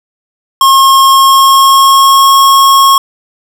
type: tone with pitch glide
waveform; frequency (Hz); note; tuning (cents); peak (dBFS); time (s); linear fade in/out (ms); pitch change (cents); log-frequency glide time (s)
square; 1078 to 1091.2; C#6 to C#6; -49 to -28; -3; 0.61-2.98; 2; +21; 1.03-2.34
effects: none